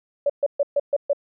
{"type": "tone bursts", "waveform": "sine", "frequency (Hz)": 570, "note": "C#5", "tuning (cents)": 48, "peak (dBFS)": -16, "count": 6, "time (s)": [0.26, 1.132], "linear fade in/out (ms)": 5, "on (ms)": 37, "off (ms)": 130, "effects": []}